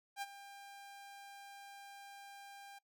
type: tone with ADSR envelope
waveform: sawtooth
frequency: 798 Hz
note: G5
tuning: 31 cents sharp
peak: -34 dBFS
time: 0.16-2.79 s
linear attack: 59 ms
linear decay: 33 ms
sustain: -14 dB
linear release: 11 ms
effects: noise-tail reverb RT60 0.1 s tail -21 dB re dry